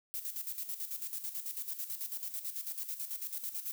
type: noise with tremolo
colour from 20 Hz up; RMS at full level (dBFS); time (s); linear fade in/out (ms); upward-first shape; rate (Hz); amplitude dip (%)
violet; -38; 0.14-3.72; 0; square; 9.1; 65
effects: none